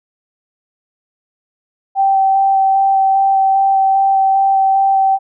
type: tone with vibrato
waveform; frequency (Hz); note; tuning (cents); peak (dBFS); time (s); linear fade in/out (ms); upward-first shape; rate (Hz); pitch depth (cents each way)
sine; 777; G5; -16; -9; 1.95-5.19; 50; square; 2.5; 8
effects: none